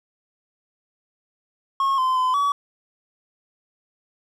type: tone with pitch steps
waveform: triangle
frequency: 1088 / 1032 / 1020 / 1137 Hz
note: C#6 / C6 / C6 / C#6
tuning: -33 / -24 / -44 / +44 cents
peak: -16 dBFS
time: 1.8-2.52 s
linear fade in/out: 2 ms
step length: 180 ms
effects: none